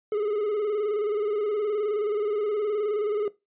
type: tone with vibrato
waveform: triangle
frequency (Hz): 420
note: G#4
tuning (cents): +19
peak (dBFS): -21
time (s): 0.12-3.28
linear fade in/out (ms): 2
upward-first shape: square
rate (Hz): 19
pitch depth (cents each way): 45
effects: noise-tail reverb RT60 0.2 s tail -17 dB re dry + resampled to 8000 Hz